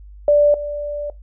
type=tone with level steps; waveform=sine; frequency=586 Hz; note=D5; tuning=4 cents flat; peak=-9 / -22 dBFS; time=0.28-1.1 s; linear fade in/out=2 ms; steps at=0.54 s; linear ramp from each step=2 ms; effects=noise-tail reverb RT60 0.2 s tail -20 dB re dry + added 50 Hz sine -37 dBFS peak until 1.22 s